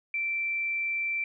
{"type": "tone", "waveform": "sine", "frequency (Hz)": 2342, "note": "D7", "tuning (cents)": -5, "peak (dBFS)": -27, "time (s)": [0.14, 1.24], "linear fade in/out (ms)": 2, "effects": []}